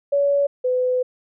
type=tone pair in turn; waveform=sine; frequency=566 / 504.2 Hz; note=C#5 / B4; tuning=+36 / +36 cents; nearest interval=major second; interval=200 cents; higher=first; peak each=-15 / -17 dBFS; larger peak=first; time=0.12-0.47 / 0.64-1.03 s; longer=second; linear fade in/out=10 ms; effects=none